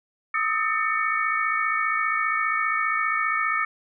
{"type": "tone cluster", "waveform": "sine", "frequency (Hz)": [1239, 1294, 1795, 2238], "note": ["D#6", "E6", "A6", "C#7"], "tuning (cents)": [-8, -32, 34, 16], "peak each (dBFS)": -27, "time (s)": [0.34, 3.65], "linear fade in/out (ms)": 5, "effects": []}